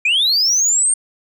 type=linear sweep; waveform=sine; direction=up; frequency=2349 to 8800 Hz; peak=-10 dBFS; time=0.05-0.94 s; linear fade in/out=5 ms; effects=tanh soft clip ceiling -11 dBFS